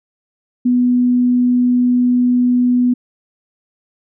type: tone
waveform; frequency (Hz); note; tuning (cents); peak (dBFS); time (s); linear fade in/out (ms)
sine; 246.9; B3; 0; -10; 0.65-2.94; 10
effects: none